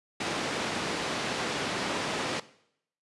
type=band-pass noise; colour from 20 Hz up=pink; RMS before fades=-32 dBFS; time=0.2-2.4 s; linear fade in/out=5 ms; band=210 to 5100 Hz; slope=12 dB/octave; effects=noise-tail reverb RT60 0.7 s tail -18 dB re dry + resampled to 24000 Hz